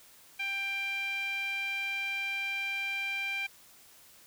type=tone with band-pass filter; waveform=sawtooth; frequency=790 Hz; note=G5; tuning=13 cents sharp; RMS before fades=-34 dBFS; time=0.39-3.47 s; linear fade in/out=10 ms; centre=2500 Hz; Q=6.5; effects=white hiss -57 dBFS RMS until 4.26 s